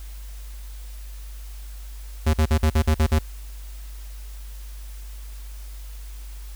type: tone bursts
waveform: square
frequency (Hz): 77.78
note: D#2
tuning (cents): 0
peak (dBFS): -16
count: 8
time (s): 2.26-3.19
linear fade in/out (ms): 10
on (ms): 76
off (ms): 46
effects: added 50 Hz sine -34 dBFS peak until 6.55 s + white hiss -49 dBFS RMS until 6.55 s